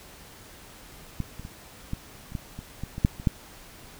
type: clicks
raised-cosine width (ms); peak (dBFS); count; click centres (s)
5; -16 / -27 / -26 / -17 / -29 / -18 / -24 / -20 / -21 / -6 / -25 / -8; 12; 1.203 / 1.396 / 1.451 / 1.934 / 2.321 / 2.352 / 2.59 / 2.836 / 2.981 / 3.049 / 3.199 / 3.272
effects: pink hiss -48 dBFS RMS until 3.99 s